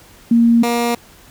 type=tone pair in turn; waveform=sine / 15% pulse; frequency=233.1 / 237 Hz; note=A#3 / A#3; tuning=0 / +29 cents; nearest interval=unison; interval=29 cents; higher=second; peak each=-8 / -9 dBFS; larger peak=first; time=0.31-0.63 / 0.63-0.95 s; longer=neither; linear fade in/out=5 ms; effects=pink hiss -45 dBFS RMS until 1.3 s